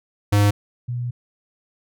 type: tone pair in turn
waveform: square / sine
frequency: 102.5 / 121.89 Hz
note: G#2 / B2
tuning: -22 / -22 cents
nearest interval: minor third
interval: 300 cents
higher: second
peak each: -14 / -23 dBFS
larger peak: first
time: 0.32-0.51 / 0.88-1.11 s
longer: second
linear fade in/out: 10 ms
effects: none